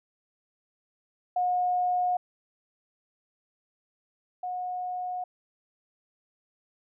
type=tone pair in turn; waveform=sine; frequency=722 / 726.6 Hz; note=F#5 / F#5; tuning=-43 / -32 cents; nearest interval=unison; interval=11 cents; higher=second; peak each=-23 / -30 dBFS; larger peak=first; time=1.36-2.17 / 4.43-5.24 s; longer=neither; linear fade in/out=5 ms; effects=none